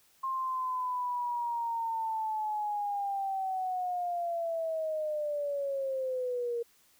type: linear sweep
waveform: sine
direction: down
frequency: 1064 to 466.2 Hz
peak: -30 dBFS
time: 0.23-6.63 s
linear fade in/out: 10 ms
effects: white hiss -65 dBFS RMS until 6.99 s